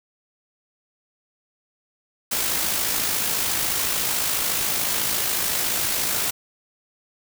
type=noise with amplitude modulation; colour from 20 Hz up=white; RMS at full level=-22 dBFS; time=2.31-6.31 s; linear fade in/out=10 ms; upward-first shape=sine; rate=54 Hz; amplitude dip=35%; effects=none